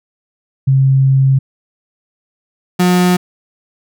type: tone pair in turn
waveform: sine / 35% pulse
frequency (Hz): 134.4 / 179.71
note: C3 / F3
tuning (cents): +47 / +50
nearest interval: perfect fourth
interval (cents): 503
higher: second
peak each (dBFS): -7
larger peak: neither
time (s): 0.67-1.39 / 2.79-3.17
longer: first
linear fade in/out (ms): 10
effects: none